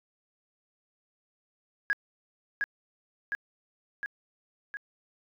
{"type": "tone with echo", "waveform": "sine", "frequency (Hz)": 1654, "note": "G#6", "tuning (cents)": -8, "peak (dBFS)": -22, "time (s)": [1.9, 1.93], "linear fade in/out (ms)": 0, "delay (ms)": 710, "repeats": 4, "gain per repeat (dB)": -3, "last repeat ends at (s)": 4.77, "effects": ["tanh soft clip ceiling -18 dBFS"]}